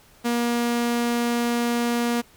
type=tone; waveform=sawtooth; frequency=237.7 Hz; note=A#3; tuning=34 cents sharp; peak=-17 dBFS; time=0.24-2.22 s; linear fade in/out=20 ms; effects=pink hiss -54 dBFS RMS until 2.36 s